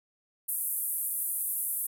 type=band-pass noise; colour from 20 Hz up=white; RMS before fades=-32 dBFS; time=0.48-1.87 s; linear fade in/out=10 ms; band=9500 to 14000 Hz; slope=48 dB/octave; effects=none